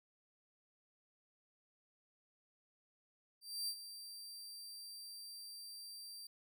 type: tone with ADSR envelope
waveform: sawtooth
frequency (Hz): 4699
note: D8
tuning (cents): 0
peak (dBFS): -34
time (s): 3.41-6.27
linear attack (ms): 270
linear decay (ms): 67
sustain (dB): -12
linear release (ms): 4
effects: none